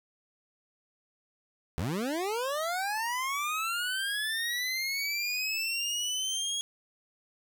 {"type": "linear sweep", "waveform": "25% pulse", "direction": "up", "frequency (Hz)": [69.3, 3322], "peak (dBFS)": -26, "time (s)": [1.78, 6.61], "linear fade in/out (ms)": 0, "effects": []}